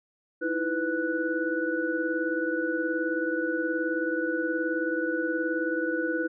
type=tone cluster; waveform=sine; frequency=315.9 / 334.7 / 499.4 / 1478 Hz; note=D#4 / E4 / B4 / F#6; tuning=+26 / +26 / +19 / -2 cents; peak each=-31 dBFS; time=0.41-6.28 s; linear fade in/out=20 ms; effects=none